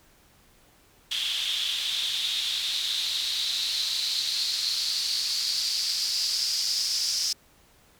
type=noise with band-pass filter sweep; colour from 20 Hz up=white; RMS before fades=-28 dBFS; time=1.11-7.33 s; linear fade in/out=5 ms; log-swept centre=3300 to 5200 Hz; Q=6.2; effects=pink hiss -59 dBFS RMS until 7.99 s